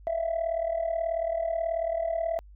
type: tone with amplitude modulation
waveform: sine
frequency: 663 Hz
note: E5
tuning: 10 cents sharp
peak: -21 dBFS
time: 0.07-2.39 s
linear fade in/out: 0 ms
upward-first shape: sine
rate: 38.4 Hz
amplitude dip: 80%
effects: tanh soft clip ceiling -21 dBFS + added 50 Hz sine -47 dBFS peak until 2.55 s